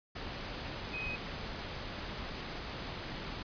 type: tone in noise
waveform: sine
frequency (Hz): 2521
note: D#7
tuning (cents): +22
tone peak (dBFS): -37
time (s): 0.93-1.16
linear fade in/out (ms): 10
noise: pink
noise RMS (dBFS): -41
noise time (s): 0.15-3.43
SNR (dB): +1
effects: resampled to 11025 Hz